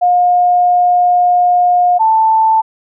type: tone pair in turn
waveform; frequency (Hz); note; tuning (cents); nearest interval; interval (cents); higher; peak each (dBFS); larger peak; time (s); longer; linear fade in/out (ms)
sine; 714 / 884.7; F5 / A5; +38 / +9; major third; 371; second; -7; neither; 0.01-1.99 / 1.99-2.62; first; 20
effects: none